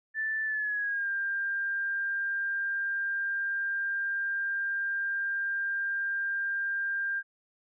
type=tone with pitch glide; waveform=sine; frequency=1760 to 1595.4 Hz; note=A6 to G6; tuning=0 to +30 cents; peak=-28 dBFS; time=0.14-7.23 s; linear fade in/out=50 ms; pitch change=-170 cents; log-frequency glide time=0.44-1.09 s; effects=none